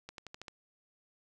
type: accelerating click train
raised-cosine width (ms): 0.2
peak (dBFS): -27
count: 6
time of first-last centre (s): 0.09-0.482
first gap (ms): 92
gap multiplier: 0.92
effects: none